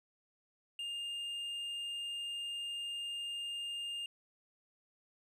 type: tone with tanh clipping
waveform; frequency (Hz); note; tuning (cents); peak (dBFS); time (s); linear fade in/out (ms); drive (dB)
triangle; 2814; F7; +12; -39; 0.79-4.06; 2; 9
effects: none